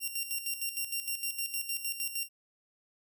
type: tone with tremolo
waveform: 5% pulse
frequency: 2764 Hz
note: F7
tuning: 19 cents flat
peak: -22 dBFS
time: 0-2.29 s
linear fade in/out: 50 ms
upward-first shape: square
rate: 6.5 Hz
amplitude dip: 65%
effects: none